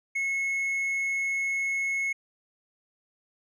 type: tone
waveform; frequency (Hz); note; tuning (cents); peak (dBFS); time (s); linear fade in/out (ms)
triangle; 2183; C#7; -27; -24; 0.15-2.13; 10
effects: resampled to 24000 Hz